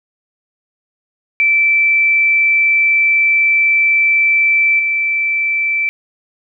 sine tone with level steps, 2328 Hz, D7, 16 cents flat, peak -9 / -13 dBFS, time 1.4-5.89 s, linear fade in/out 0 ms, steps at 4.79 s, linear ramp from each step 5 ms, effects none

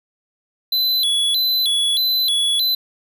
square tone with vibrato, 3692 Hz, A#7, 17 cents flat, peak -16 dBFS, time 0.72-2.75 s, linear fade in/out 5 ms, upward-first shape square, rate 1.6 Hz, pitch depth 150 cents each way, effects none

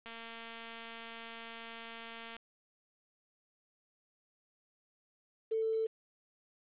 click train, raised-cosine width 0.2 ms, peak -29 dBFS, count 529, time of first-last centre 0.06-2.366 s, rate 229 Hz
sine tone, 444.4 Hz, A4, 17 cents sharp, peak -30 dBFS, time 5.51-5.87 s, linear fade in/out 10 ms
effects resampled to 8000 Hz + 10-bit

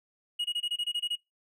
triangle tone bursts, 2890 Hz, F#7, 41 cents flat, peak -26 dBFS, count 10, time 0.39-1.157 s, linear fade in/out 10 ms, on 56 ms, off 23 ms, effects noise-tail reverb RT60 0.2 s tail -23 dB re dry

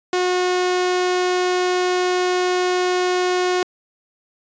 sawtooth tone, 362.7 Hz, F#4, 34 cents flat, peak -13 dBFS, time 0.13-3.63 s, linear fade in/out 2 ms, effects resampled to 16000 Hz

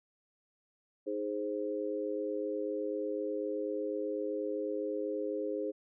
sine chord, Ab major, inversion second, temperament equal, 311.1 / 415.3 / 523.3 Hz, Eb4 / Ab4 / C5, 0 / 0 / 0 cents, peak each -38 / -36 / -37 dBFS, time 1.06-5.72 s, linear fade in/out 20 ms, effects none

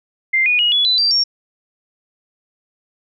sine tone with pitch steps, 2093 / 2460 / 2892 / 3400 / 3997 / 4699 / 5523 Hz, C7 / D#7 / F#7 / G#7 / B7 / D8 / F8, 0 / -20 / -40 / +40 / +20 / 0 / -20 cents, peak -12 dBFS, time 0.33-1.24 s, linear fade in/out 10 ms, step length 130 ms, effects none

